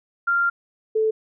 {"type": "tone pair in turn", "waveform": "sine", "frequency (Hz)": [1390, 437.8], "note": ["F6", "A4"], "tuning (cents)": [-9, -9], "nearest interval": "octave + minor sixth", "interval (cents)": 2000, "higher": "first", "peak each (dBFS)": -17, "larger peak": "neither", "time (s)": [[0.27, 0.5], [0.95, 1.11]], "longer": "first", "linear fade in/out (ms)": 10, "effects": []}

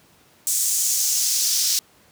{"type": "noise with high-pass filter sweep", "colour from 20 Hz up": "pink", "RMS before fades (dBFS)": -21, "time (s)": [0.47, 1.79], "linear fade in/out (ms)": 0, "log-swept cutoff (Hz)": [7500, 5000], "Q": 2.4, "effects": ["pink hiss -55 dBFS RMS until 2.11 s", "high-pass 100 Hz 12 dB/octave"]}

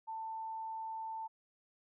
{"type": "tone", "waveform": "sine", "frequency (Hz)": 890, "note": "A5", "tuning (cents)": 20, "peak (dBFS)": -39, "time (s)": [0.07, 1.28], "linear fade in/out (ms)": 20, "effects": []}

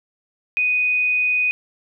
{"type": "tone", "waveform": "sine", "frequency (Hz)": 2489, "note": "D#7", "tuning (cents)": 0, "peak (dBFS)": -16, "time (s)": [0.57, 1.51], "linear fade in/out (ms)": 0, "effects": []}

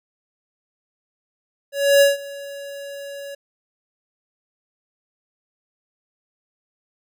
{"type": "tone with ADSR envelope", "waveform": "square", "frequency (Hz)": 562, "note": "C#5", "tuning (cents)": 24, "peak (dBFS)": -10, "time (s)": [1.72, 3.35], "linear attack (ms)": 290, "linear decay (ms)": 160, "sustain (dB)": -22, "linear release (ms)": 7, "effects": []}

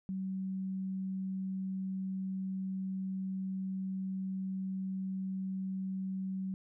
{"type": "tone", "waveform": "sine", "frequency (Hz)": 190, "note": "F#3", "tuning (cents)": 46, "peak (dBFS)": -34, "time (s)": [0.09, 6.54], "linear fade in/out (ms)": 0, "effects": []}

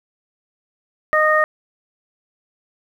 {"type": "harmonic tone", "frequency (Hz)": 617, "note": "D#5", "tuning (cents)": -15, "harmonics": [1, 2, 3], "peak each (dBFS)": [-17, -17, -17], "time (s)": [1.13, 1.44], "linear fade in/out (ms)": 0, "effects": ["8-bit"]}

